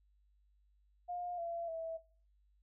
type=tone with pitch steps; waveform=sine; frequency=709 / 679 / 654 Hz; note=F5 / F5 / E5; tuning=+26 / -49 / -14 cents; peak=-38 dBFS; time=1.08-1.98 s; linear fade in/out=20 ms; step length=300 ms; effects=noise-tail reverb RT60 0.4 s tail -19 dB re dry + added 50 Hz sine -68 dBFS peak until 2.62 s